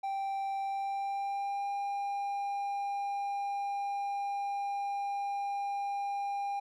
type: tone with pitch glide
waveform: triangle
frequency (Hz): 784 to 802.3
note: G5 to G5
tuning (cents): 0 to +40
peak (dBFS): -30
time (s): 0.03-6.6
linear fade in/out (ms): 10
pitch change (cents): +40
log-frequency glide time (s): 0.6-1.69
effects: none